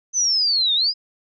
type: linear two-way sweep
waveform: sine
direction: down then up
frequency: 6180 to 3571 to 5070 Hz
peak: -16 dBFS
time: 0.13-0.94 s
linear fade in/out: 50 ms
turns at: 0.74 s
effects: none